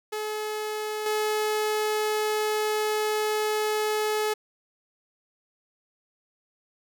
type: tone with level steps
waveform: sawtooth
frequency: 427.3 Hz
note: G#4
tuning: 49 cents sharp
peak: -25 / -20 dBFS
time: 0.12-4.34 s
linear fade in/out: 10 ms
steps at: 1.06 s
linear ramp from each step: 2 ms
effects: none